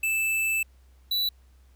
square tone pair in turn, 2637 / 3951 Hz, E7 / B7, 0 / 0 cents, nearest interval perfect fifth, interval 700 cents, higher second, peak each -24 dBFS, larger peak neither, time 0.03-0.63 / 1.11-1.29 s, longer first, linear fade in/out 5 ms, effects added 64 Hz sine -53 dBFS peak until 1.75 s + pink hiss -67 dBFS RMS until 1.75 s

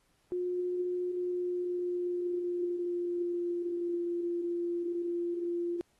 sine tone with pitch glide, 358.6 to 345.8 Hz, F4 to F4, +46 to -17 cents, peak -30 dBFS, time 0.32-5.81 s, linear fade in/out 0 ms, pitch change -63 cents, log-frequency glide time 1.08-4.02 s, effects pink hiss -72 dBFS RMS until 5.99 s + AAC 32 kbps

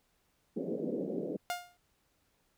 white band-pass noise, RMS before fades -36 dBFS, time 0.56-1.37 s, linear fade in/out 10 ms, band 170 to 520 Hz, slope 48 dB/octave
sawtooth tone with exponential decay, 708 Hz, F5, 23 cents sharp, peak -26 dBFS, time 1.5-1.77 s, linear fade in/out 0 ms, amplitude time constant 57 ms
effects pink hiss -74 dBFS RMS until 2.57 s

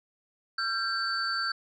sine tone cluster, 1364 / 1580 / 4535 Hz, F6 / G6 / C#8, -41 / +13 / +39 cents, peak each -31 dBFS, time 0.58-1.52 s, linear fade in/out 5 ms, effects tanh soft clip ceiling -20 dBFS

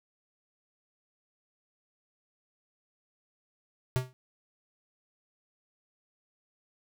square tone with exponential decay, 127.9 Hz, C3, 39 cents flat, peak -22 dBFS, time 3.96-4.13 s, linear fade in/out 0 ms, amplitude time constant 36 ms, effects none

